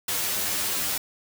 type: noise with comb filter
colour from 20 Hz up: white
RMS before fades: -27 dBFS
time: 0.08-0.98 s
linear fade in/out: 5 ms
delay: 10 ms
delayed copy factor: +0.9
effects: none